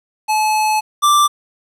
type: tone pair in turn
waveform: square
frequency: 860 / 1176.1 Hz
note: A5 / D6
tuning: -40 / +2 cents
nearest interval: perfect fourth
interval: 542 cents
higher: second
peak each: -14 / -10 dBFS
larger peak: second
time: 0.28-0.81 / 1.02-1.28 s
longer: first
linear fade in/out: 20 ms
effects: resampled to 32000 Hz + 8-bit